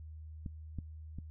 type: clicks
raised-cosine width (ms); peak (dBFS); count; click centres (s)
5; -28 / -27 / -30; 3; 0.462 / 0.787 / 1.186
effects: noise-tail reverb RT60 0.1 s tail -21 dB re dry + added 78 Hz sine -45 dBFS peak until 1.3 s